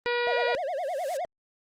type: harmonic tone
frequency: 481.7 Hz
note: B4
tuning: 43 cents flat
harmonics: 1 / 2 / 3 / 4 / 5 / 6 / 7 / 8 / 9 / 10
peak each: -27 / -33 / -34 / -33 / -35 / -43 / -44 / -41 / -46 / -45 dBFS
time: 0.06-0.55 s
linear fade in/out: 0 ms
type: tone with vibrato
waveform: triangle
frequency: 622.3 Hz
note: D#5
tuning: in tune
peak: -26 dBFS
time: 0.27-1.25 s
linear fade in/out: 0 ms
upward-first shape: sine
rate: 9.7 Hz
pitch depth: 290 cents each way
type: noise with exponential growth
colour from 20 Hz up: blue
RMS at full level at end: -36 dBFS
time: 0.43-1.17 s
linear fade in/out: 0 ms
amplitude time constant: 160 ms
effects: low-pass 9000 Hz 12 dB/octave + Opus 32 kbps